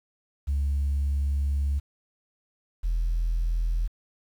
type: tone pair in turn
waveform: sine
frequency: 70.3 / 41.5 Hz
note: C#2 / E1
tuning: +25 / +12 cents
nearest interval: major sixth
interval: 913 cents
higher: first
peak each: -21 dBFS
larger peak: neither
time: 0.47-1.8 / 2.83-3.88 s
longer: first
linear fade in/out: 20 ms
effects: tanh soft clip ceiling -20 dBFS + 9-bit